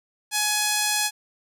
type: tone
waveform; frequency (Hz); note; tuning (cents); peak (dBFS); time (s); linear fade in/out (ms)
5% pulse; 841; G#5; +22; -9; 0.31-1.11; 50
effects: none